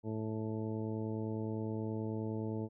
harmonic tone, 109.6 Hz, A2, 6 cents flat, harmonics 1 / 2 / 3 / 4 / 5 / 6 / 8, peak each -39 / -40 / -42 / -43 / -50 / -52 / -52 dBFS, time 0.03-2.69 s, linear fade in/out 50 ms, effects none

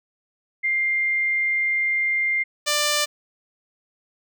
sine / 5% pulse tone pair in turn, 2100 / 592.5 Hz, C7 / D5, +6 / +15 cents, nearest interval octave + minor seventh, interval 2191 cents, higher first, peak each -19 / -8 dBFS, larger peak second, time 0.63-2.44 / 2.66-3.06 s, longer first, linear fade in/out 20 ms, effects none

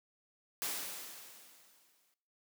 white noise with exponential decay, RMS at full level -36 dBFS, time 0.62-2.14 s, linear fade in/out 0 ms, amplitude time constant 330 ms, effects noise-tail reverb RT60 0.6 s tail -18 dB re dry + high-pass 200 Hz 12 dB/octave

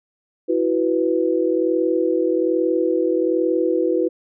sine chord, E suspended second, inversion none, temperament just, 329.6 / 370.8 / 494.4 Hz, E4 / F#4 / B4, 0 / +4 / +2 cents, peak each -20 / -21 / -21 dBFS, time 0.48-4.09 s, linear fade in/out 20 ms, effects none

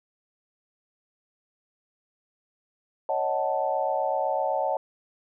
sine chord, D# half-diminished seventh, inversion third, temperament equal with one note detuned, 554.4 / 622.3 / 744.3 / 880 Hz, C#5 / D#5 / F#5 / A5, 0 / 0 / +10 / 0 cents, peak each -29 dBFS, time 3.09-4.77 s, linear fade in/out 2 ms, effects none

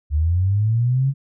sine linear sweep, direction up, 71.4 to 140 Hz, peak -15 dBFS, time 0.1-1.14 s, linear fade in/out 50 ms, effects none

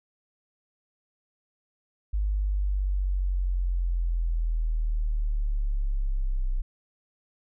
sine linear sweep, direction down, 51.2 to 31.35 Hz, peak -23 dBFS, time 2.13-6.62 s, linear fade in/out 10 ms, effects none

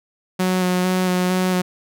sawtooth tone with vibrato, 183 Hz, F#3, 19 cents flat, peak -13 dBFS, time 0.39-1.62 s, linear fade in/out 10 ms, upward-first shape square, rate 2.2 Hz, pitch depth 14 cents each way, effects none

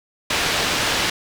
white low-pass noise, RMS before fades -21 dBFS, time 0.3-1.1 s, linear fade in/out 5 ms, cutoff 4100 Hz, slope 12 dB/octave, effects none

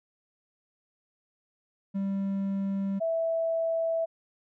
triangle / sine tone pair in turn, 196 / 657.5 Hz, G3 / E5, 0 / -5 cents, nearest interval octave + major sixth, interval 2095 cents, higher second, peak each -25 dBFS, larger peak neither, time 1.94-3 / 3-4.06 s, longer neither, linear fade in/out 20 ms, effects none

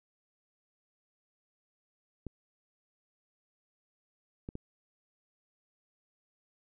clicks, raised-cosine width 3 ms, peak -26 dBFS, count 3, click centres 2.267 / 4.489 / 4.554 s, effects none

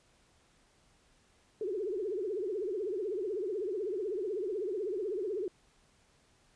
sine tone with vibrato, 396.5 Hz, G4, 20 cents sharp, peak -32 dBFS, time 1.61-5.48 s, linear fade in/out 2 ms, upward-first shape triangle, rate 16 Hz, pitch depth 250 cents each way, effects pink hiss -67 dBFS RMS until 6.55 s + resampled to 22050 Hz

